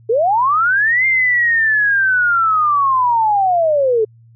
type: linear two-way sweep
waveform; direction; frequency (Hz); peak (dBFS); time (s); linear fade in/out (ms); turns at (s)
sine; up then down; 420.2 to 2115 to 420.2; -11; 0.09-4.05; 10; 1.06
effects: added 115 Hz sine -43 dBFS peak until 4.35 s